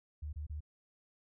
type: tone bursts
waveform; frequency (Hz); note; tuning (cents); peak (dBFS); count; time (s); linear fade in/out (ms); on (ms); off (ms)
sine; 75; D2; +37; -38; 3; 0.22-0.606; 10; 110; 28
effects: none